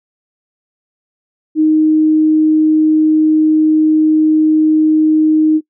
sine tone, 311.1 Hz, D#4, in tune, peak -7 dBFS, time 1.55-5.61 s, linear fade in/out 50 ms, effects noise-tail reverb RT60 0.1 s tail -22 dB re dry

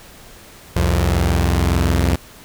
sawtooth tone pair together, 65.2 / 87.03 Hz, C2 / F2, -5 / -6 cents, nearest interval perfect fourth, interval 499 cents, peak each -13 dBFS, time 0.76-2.16 s, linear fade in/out 5 ms, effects pink hiss -42 dBFS RMS until 2.44 s

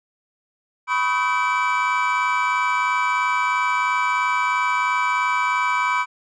triangle tone cluster, 992 / 1095 / 1265 / 1536 / 2309 Hz, B5 / C#6 / D#6 / G6 / D7, +7 / -22 / +28 / -36 / -30 cents, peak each -20 / -25 / -24 / -26 / -23 dBFS, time 0.87-6.06 s, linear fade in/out 50 ms, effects resampled to 22050 Hz

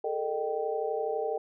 sine tone cluster, 418.7 / 450.7 / 612 / 777 Hz, G#4 / A4 / D#5 / G5, +14 / +42 / -29 / -16 cents, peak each -36 / -31 / -35 / -35 dBFS, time 0.04-1.38 s, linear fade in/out 5 ms, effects none

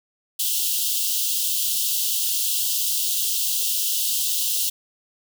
white high-pass noise, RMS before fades -23 dBFS, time 0.39-4.7 s, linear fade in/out 10 ms, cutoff 2800 Hz, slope 96 dB/octave, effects none

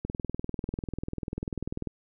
click train, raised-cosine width 3 ms, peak -19 dBFS, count 38, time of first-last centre 0.05-1.873 s, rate 20.3 Hz, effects none

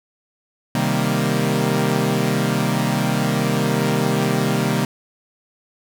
sawtooth chord, C minor seventh, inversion none, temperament equal, 130.81 / 155.56 / 196 / 233.1 Hz, C3 / Eb3 / G3 / Bb3, 0 / 0 / 0 / 0 cents, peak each -19 dBFS, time 0.75-4.85 s, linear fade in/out 2 ms, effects none

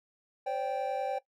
triangle chord, C suspended second, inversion none, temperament equal with one note detuned, 523.3 / 573.6 / 784 Hz, C5 / D5 / G5, 0 / -41 / 0 cents, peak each -34 / -34 / -31 dBFS, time 0.46-1.19 s, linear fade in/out 10 ms, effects noise-tail reverb RT60 0.1 s tail -17 dB re dry

